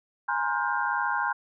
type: tone cluster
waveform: sine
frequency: 831 / 945 / 1048 / 1419 / 1571 Hz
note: G#5 / A#5 / C6 / F6 / G6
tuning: +1 / +23 / +2 / +27 / +3 cents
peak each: -31 dBFS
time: 0.28-1.33 s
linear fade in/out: 10 ms
effects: none